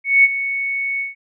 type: tone with ADSR envelope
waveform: sine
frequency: 2217 Hz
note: C#7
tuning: in tune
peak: -6 dBFS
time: 0.04-1.15 s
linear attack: 200 ms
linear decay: 34 ms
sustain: -13 dB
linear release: 150 ms
effects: none